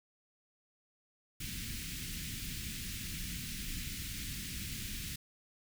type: band-stop noise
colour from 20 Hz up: pink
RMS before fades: -41 dBFS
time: 1.4-5.16 s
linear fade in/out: 5 ms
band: 250 to 2000 Hz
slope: 24 dB/octave
effects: none